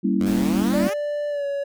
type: chord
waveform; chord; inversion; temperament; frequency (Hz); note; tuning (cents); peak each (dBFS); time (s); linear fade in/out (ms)
sine; G diminished seventh; none; equal; 196 / 233.1 / 277.2 / 329.6; G3 / Bb3 / Db4 / Fb4; 0 / 0 / 0 / 0; -21 / -24 / -25 / -26; 0.03-0.89; 20
type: exponential sweep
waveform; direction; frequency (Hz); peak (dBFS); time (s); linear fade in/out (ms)
10% pulse; up; 82.9 to 434.4; -21; 0.2-0.94; 10
type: noise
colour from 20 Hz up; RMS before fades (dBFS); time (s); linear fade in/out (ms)
pink; -35; 0.26-0.9; 5
type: tone with pitch glide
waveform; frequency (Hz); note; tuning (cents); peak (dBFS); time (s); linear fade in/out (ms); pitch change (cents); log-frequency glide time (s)
triangle; 587.3 to 563.1; D5 to C#5; 0 to +27; -21; 0.73-1.64; 10; -73; 1.29-1.46
effects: none